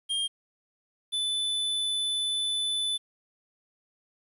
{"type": "tone pair in turn", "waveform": "square", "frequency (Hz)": [3209, 3501], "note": ["G7", "A7"], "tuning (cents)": [40, -9], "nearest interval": "major second", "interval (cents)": 151, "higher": "second", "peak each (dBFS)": -27, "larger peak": "neither", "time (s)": [[0.09, 0.28], [1.12, 2.98]], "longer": "second", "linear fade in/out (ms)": 20, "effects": ["resampled to 32000 Hz", "10-bit"]}